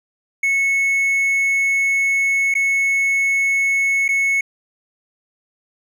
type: tone with dropouts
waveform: triangle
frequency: 2200 Hz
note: C#7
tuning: 14 cents flat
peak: -13 dBFS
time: 0.43-4.41 s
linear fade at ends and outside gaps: 5 ms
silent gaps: 2.541-2.551 / 4.081-4.088 s
effects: none